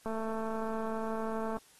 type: click train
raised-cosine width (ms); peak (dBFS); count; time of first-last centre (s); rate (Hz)
1; -24; 336; 0.06-1.569; 222
effects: white hiss -61 dBFS RMS until 1.79 s + AAC 32 kbps